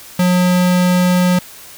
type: tone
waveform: square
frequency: 180.2 Hz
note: F#3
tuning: 45 cents flat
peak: -11 dBFS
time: 0.19-1.39 s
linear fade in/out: 5 ms
effects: white hiss -37 dBFS RMS until 1.77 s